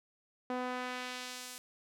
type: tone with band-pass filter sweep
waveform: sawtooth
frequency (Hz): 250.8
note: B3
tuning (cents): +27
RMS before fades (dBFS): -40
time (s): 0.5-1.58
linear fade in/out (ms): 0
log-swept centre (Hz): 680 to 10000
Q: 0.72
effects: none